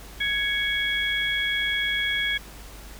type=tone cluster; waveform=sine; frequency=1667 / 2225 / 3322 Hz; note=G#6 / C#7 / G#7; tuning=+6 / +6 / 0 cents; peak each=-27 dBFS; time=0.2-2.38 s; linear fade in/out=10 ms; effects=added 50 Hz sine -42 dBFS peak until 2.99 s + pink hiss -45 dBFS RMS until 2.99 s